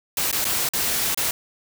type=noise with dropouts; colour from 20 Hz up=white; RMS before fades=-23 dBFS; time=0.17-1.31 s; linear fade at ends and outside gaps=2 ms; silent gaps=0.314-0.327 / 0.444-0.451 / 0.689-0.735 / 1.146-1.174 s; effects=none